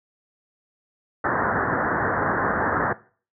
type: low-pass noise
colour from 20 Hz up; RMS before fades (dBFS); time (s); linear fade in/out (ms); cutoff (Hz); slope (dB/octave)
white; -23; 1.24-2.93; 5; 1800; 96
effects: noise-tail reverb RT60 0.4 s tail -18 dB re dry + high-pass 80 Hz 12 dB/octave